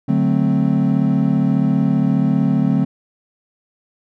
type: chord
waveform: triangle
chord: D dominant seventh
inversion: none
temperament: equal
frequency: 146.83 / 185 / 220 / 261.6 Hz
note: D3 / F#3 / A3 / C4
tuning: 0 / 0 / 0 / 0 cents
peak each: -17 dBFS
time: 0.08-2.85 s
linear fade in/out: 10 ms
effects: none